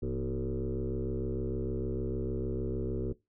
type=tone with frequency modulation; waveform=sine; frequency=233.1 Hz; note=A#3; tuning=in tune; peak=-30 dBFS; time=0.02-3.13 s; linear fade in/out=10 ms; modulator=66.6 Hz; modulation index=3.2; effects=noise-tail reverb RT60 0.2 s tail -20 dB re dry + tanh soft clip ceiling -26 dBFS